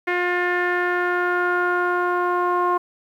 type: tone with low-pass filter sweep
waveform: sawtooth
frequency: 355.5 Hz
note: F4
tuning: 31 cents sharp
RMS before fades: -21 dBFS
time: 0.07-2.78 s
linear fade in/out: 10 ms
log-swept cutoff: 2000 to 1100 Hz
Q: 5.1
effects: 9-bit